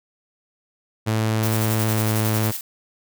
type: tone with pitch glide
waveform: sawtooth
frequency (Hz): 110 to 109.05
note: A2 to A2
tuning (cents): 0 to -15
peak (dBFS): -15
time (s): 1.06-2.52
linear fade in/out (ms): 20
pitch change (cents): -15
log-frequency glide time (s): 1.86-2
type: noise with tremolo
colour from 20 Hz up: blue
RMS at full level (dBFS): -28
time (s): 1.43-2.61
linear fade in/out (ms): 2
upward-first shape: square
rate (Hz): 11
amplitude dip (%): 45
effects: none